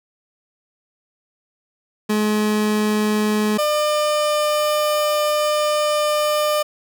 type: tone pair in turn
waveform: 30% pulse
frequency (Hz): 212.2 / 600.2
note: G#3 / D5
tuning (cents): +38 / +38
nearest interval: octave + tritone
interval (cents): 1800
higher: second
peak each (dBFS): -14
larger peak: neither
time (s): 2.09-3.58 / 3.58-6.63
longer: second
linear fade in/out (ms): 10
effects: none